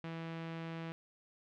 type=tone with low-pass filter; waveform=sawtooth; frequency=164.4 Hz; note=E3; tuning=4 cents flat; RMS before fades=-43 dBFS; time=0.04-0.92 s; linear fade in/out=0 ms; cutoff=2800 Hz; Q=1.3; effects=none